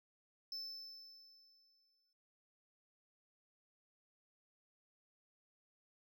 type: tone with exponential decay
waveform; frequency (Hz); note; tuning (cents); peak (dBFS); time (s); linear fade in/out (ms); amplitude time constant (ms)
triangle; 5274; E8; 0; -40; 0.52-2.13; 2; 350
effects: none